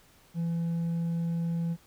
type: tone with hard clipping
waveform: sine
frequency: 168 Hz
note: E3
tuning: 33 cents sharp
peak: -28 dBFS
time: 0.34-1.77 s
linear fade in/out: 50 ms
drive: 2 dB
effects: pink hiss -60 dBFS RMS until 1.86 s